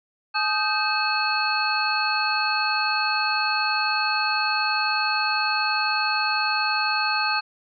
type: tone cluster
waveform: sine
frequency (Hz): 853 / 1243 / 1554 / 2583 / 4341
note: G#5 / D#6 / G6 / E7 / C#8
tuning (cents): +46 / -2 / -16 / -36 / -37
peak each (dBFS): -27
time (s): 0.34-7.41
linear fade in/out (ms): 20
effects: none